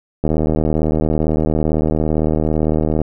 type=click train; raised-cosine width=2 ms; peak=-4 dBFS; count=217; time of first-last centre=0.24-3.016 s; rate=77.8 Hz; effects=none

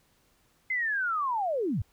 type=linear sweep; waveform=sine; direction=down; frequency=2093 to 73.2 Hz; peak=-26 dBFS; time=0.7-1.82 s; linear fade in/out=5 ms; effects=pink hiss -67 dBFS RMS until 1.92 s

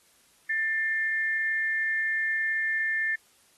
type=tone pair together; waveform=sine; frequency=1781 / 2120 Hz; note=A6 / C7; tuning=+21 / +22 cents; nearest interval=minor third; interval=301 cents; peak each=-25 / -33 dBFS; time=0.49-3.16 s; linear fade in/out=10 ms; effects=white hiss -62 dBFS RMS until 3.57 s + AAC 32 kbps

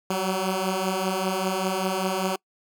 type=beating tone pair; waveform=10% pulse; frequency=185 / 190.1 Hz; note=F#3 / F#3; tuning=0 / +47 cents; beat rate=5.1 Hz; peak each=-21 / -17 dBFS; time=0.1-2.36 s; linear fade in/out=5 ms; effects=noise-tail reverb RT60 0.1 s tail -26 dB re dry

